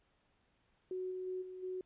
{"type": "tone with level steps", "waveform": "sine", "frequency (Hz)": 370, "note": "F#4", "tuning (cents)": 0, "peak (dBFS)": [-37, -39, -37, -45, -38], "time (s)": [0.91, 1.81], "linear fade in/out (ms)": 2, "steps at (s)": [1.1, 1.26, 1.41, 1.62], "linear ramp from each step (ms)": 20, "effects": ["pink hiss -75 dBFS RMS until 1.85 s", "resampled to 8000 Hz"]}